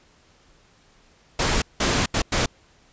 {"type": "noise bursts at uneven times", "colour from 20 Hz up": "pink", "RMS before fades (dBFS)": -21, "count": 4, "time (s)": [[1.39, 1.62], [1.8, 2.06], [2.14, 2.22], [2.32, 2.46]], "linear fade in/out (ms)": 5, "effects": ["pink hiss -57 dBFS RMS until 2.92 s", "resampled to 16000 Hz"]}